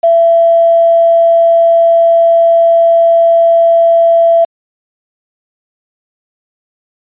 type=tone with quantisation; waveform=sine; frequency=670 Hz; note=E5; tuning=28 cents sharp; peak=-4 dBFS; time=0.03-4.45 s; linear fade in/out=10 ms; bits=5; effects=resampled to 8000 Hz